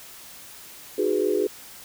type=chord; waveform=sine; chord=G# minor seventh; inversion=second; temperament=equal; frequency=311.1 / 370 / 415.3 / 493.9 Hz; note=D#4 / F#4 / G#4 / B4; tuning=0 / 0 / 0 / 0 cents; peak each=-29 / -25 / -23 / -29 dBFS; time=0.98-1.47 s; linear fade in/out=5 ms; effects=white hiss -44 dBFS RMS until 1.84 s